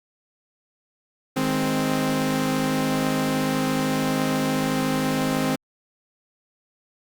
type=chord; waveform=sawtooth; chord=Ab major; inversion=second; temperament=equal; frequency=155.56 / 207.7 / 261.6 Hz; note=Eb3 / Ab3 / C4; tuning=0 / 0 / 0 cents; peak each=-24 / -24 / -19 dBFS; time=1.36-5.56 s; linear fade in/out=10 ms; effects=Opus 48 kbps